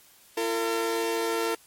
sawtooth tone pair together, 340 / 453.8 Hz, F4 / A#4, -46 / -47 cents, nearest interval perfect fourth, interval 499 cents, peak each -26 / -23 dBFS, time 0.37-1.55 s, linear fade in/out 5 ms, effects white hiss -56 dBFS RMS until 1.66 s + MP3 64 kbps

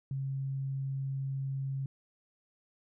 sine tone, 135.6 Hz, C#3, 38 cents flat, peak -32 dBFS, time 0.11-1.86 s, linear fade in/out 2 ms, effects none

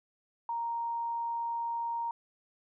sine tone, 932.3 Hz, A#5, in tune, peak -31 dBFS, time 0.49-2.11 s, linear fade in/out 2 ms, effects none

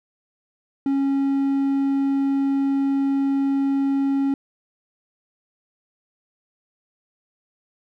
triangle tone, 274.9 Hz, C#4, 14 cents flat, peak -16 dBFS, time 0.86-4.34 s, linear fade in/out 2 ms, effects none

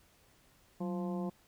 harmonic tone with a mistuned harmonic, 174.61 Hz, F3, in tune, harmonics 1 / 2 / 3 / 4 / 5 / 6, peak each -35 / -41 / -45 / -47 / -49 / -51 dBFS, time 0.8-1.3 s, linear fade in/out 10 ms, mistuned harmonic 1, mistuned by +110 cents, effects pink hiss -66 dBFS RMS until 1.47 s

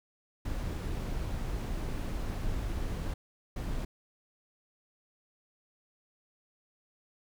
brown noise bursts at uneven times, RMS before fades -34 dBFS, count 2, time 0.45-3.14 / 3.56-3.85 s, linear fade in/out 5 ms, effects none

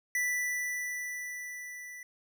square tone with level ramp, 1975.5 Hz, B6, in tune, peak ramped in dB -28 to -44 dBFS, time 0.15-2.03 s, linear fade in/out 2 ms, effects none

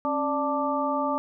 harmonic tone with a mistuned harmonic, 293.7 Hz, D4, in tune, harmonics 1 / 2 / 3 / 4, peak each -29 / -29 / -29 / -29 dBFS, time 0.05-1.18 s, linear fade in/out 0 ms, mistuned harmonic 1, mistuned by -130 cents, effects none

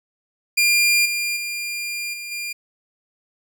sawtooth tone with level steps, 2400 Hz, D7, 37 cents sharp, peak -11 / -18 / -22 / -27 / -23 dBFS, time 0.57-2.53 s, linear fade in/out 10 ms, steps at 1.05 / 1.36 / 2.13 / 2.31 s, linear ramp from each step 10 ms, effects none

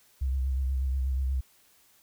sine tone with vibrato, 65.9 Hz, C2, 13 cents sharp, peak -25 dBFS, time 0.21-1.41 s, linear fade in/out 10 ms, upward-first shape sine, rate 8.3 Hz, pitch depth 50 cents each way, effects white hiss -62 dBFS RMS until 2.02 s

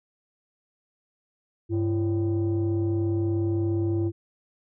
sine tone pair together, 100 / 337 Hz, G2 / E4, +35 / +38 cents, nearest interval octave + major sixth, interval 2103 cents, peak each -23 dBFS, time 1.69-4.12 s, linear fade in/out 50 ms, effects tanh soft clip ceiling -19 dBFS

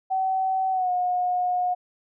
sine tone with pitch glide, 760 to 722.3 Hz, F#5 to F#5, +46 to -42 cents, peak -21 dBFS, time 0.1-1.75 s, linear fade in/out 20 ms, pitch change -88 cents, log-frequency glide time 0.71-0.91 s, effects none

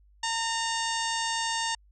harmonic tone with a mistuned harmonic, 912 Hz, A#5, 38 cents flat, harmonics 1 / 2 / 3 / 4 / 5 / 6 / 7 / 8 / 9, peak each -31 / -34 / -36 / -37 / -38 / -39 / -39 / -40 / -41 dBFS, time 0.23-1.75 s, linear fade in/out 5 ms, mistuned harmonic 3, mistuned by +56 cents, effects added 50 Hz sine -56 dBFS peak until 1.91 s

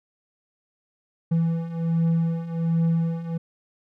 triangle beating tone pair, 164.81 / 166.11 Hz, E3 / E3, 0 / +14 cents, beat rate 1.3 Hz, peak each -24 / -20 dBFS, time 1.31-3.38 s, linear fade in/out 10 ms, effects none

